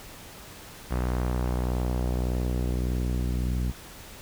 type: tone with low-pass filter sweep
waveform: sawtooth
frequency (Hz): 61.7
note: B1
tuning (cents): -1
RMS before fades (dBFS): -27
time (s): 0.9-3.72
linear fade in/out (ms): 20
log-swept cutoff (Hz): 1600 to 220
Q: 1
effects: pink hiss -45 dBFS RMS until 4.21 s